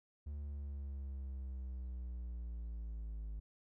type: linear sweep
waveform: triangle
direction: down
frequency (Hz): 73.42 to 52.2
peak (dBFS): -39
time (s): 0.26-3.4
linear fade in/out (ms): 10
effects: none